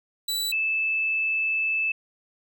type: tone pair in turn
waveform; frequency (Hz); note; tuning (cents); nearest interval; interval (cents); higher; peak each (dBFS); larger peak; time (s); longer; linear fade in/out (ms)
sawtooth / sine; 3951 / 2625; B7 / E7; 0 / -8; perfect fifth; 708; first; -22; neither; 0.28-0.52 / 0.52-1.92; second; 5
effects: none